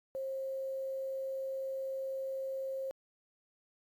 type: tone with quantisation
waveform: sine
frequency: 534 Hz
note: C5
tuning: 35 cents sharp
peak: -35 dBFS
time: 0.15-2.91 s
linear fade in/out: 0 ms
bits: 10
effects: AAC 64 kbps